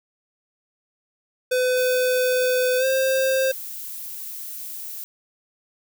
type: tone with pitch glide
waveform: square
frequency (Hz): 505 to 528.6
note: B4 to C5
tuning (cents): +39 to +18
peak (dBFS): -19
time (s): 1.51-3.52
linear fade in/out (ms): 10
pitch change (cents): +79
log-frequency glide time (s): 2.78-2.85
type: noise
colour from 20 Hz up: violet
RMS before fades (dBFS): -34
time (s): 1.77-5.04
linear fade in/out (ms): 0
effects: none